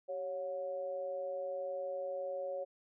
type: tone with amplitude modulation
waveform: sine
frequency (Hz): 554.4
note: C#5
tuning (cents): 0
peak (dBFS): -33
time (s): 0.08-2.65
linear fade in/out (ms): 20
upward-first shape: sine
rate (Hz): 168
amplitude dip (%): 70
effects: none